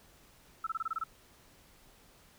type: tone bursts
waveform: sine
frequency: 1318.5 Hz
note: E6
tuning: in tune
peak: -31 dBFS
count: 8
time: 0.64-1.039 s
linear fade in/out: 5 ms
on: 28 ms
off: 25 ms
effects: pink hiss -61 dBFS RMS until 2.38 s